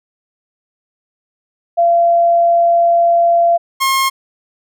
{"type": "tone pair in turn", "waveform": ["sine", "sawtooth"], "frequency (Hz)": [684, 1072.7], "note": ["F5", "C6"], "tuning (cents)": [-36, 43], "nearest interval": "minor sixth", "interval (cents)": 779, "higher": "second", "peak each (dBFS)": -8, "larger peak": "neither", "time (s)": [[1.77, 3.58], [3.8, 4.1]], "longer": "first", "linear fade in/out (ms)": 20, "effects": []}